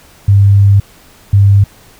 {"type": "tone pair in turn", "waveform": "sine", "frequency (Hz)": [99.8, 99.8], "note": ["G2", "G2"], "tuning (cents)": [32, 32], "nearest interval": "unison", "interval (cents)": 0, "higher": "neither", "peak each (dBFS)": -3, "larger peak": "neither", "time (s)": [[0.28, 0.8], [1.33, 1.64]], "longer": "first", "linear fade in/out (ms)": 5, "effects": ["pink hiss -42 dBFS RMS until 1.99 s"]}